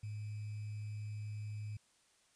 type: tone with sample-and-hold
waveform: sine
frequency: 105.7 Hz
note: G#2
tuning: 31 cents sharp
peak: -40 dBFS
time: 0.03-1.77 s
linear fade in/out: 5 ms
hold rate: 2450 Hz
effects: white hiss -71 dBFS RMS until 2.35 s + resampled to 22050 Hz